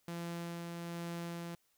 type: tone with tremolo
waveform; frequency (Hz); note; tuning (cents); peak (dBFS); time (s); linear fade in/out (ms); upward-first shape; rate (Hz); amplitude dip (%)
sawtooth; 170.5; F3; -41; -35; 0.08-1.55; 2; sine; 1.2; 25
effects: white hiss -75 dBFS RMS until 1.77 s